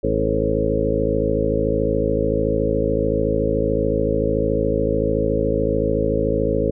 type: harmonic tone with a mistuned harmonic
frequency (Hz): 53.7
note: A1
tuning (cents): -41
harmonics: 1 / 2 / 3 / 4 / 5 / 6 / 8 / 9 / 10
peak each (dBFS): -26 / -27 / -28 / -28 / -27 / -27 / -23 / -25 / -24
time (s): 0.03-6.71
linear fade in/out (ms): 10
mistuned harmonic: 10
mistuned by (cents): +25
effects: none